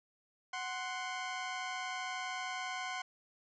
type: tone pair together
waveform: 20% pulse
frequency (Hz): 740.8 / 1046.5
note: F#5 / C6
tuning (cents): +2 / 0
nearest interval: tritone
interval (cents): 598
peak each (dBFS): -35 / -36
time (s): 0.53-3.02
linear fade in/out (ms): 5
effects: resampled to 16000 Hz